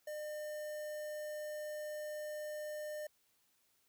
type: tone with notch filter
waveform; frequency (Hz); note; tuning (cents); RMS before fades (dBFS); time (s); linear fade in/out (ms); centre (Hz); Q
square; 604; D5; +48; -43; 0.07-3.07; 5; 3600; 0.93
effects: white hiss -75 dBFS RMS until 3.88 s